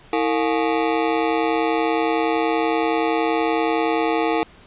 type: ring-modulated tone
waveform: 25% pulse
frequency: 389.6 Hz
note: G4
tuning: 11 cents flat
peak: -11 dBFS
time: 0.13-4.43 s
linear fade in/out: 0 ms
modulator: 65.3 Hz
effects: pink hiss -48 dBFS RMS until 4.66 s + resampled to 8000 Hz